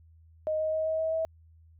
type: tone with pitch steps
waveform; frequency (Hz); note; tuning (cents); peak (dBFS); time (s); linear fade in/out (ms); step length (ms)
sine; 622.3 / 627 / 631.7 / 636.5 / 641.3 / 646.1; D#5 / D#5 / D#5 / D#5 / E5 / E5; 0 / +13 / +26 / +39 / -48 / -35; -26; 0.47-1.25; 0; 130
effects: added 81 Hz sine -54 dBFS peak until 1.79 s